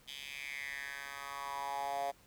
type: tone with high-pass filter sweep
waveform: 10% pulse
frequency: 140 Hz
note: C#3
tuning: 18 cents sharp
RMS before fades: -41 dBFS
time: 0.07-2.12 s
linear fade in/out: 20 ms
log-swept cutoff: 3100 to 650 Hz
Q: 5.2
effects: pink hiss -64 dBFS RMS until 2.26 s